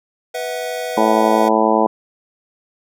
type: chord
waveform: square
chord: B suspended fourth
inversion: none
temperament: equal with one note detuned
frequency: 493.9 / 647.2 / 740 Hz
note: B4 / E5 / F#5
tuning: 0 / -32 / 0 cents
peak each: -26 / -27 / -29 dBFS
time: 0.34-1.49 s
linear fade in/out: 10 ms
type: harmonic tone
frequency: 110 Hz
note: A2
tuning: in tune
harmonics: 2 / 3 / 4 / 5 / 6 / 7 / 8 / 9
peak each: -20 / -20 / -20 / -20 / -20 / -20 / -20 / -20 dBFS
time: 0.97-1.87 s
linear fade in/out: 5 ms
effects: none